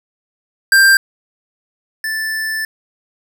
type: tone pair in turn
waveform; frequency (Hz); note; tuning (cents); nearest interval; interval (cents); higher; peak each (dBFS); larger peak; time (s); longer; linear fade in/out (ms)
square; 1583 / 1760; G6 / A6; +17 / 0; major second; 183; second; -7 / -19; first; 0.72-0.97 / 2.04-2.65; second; 2
effects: none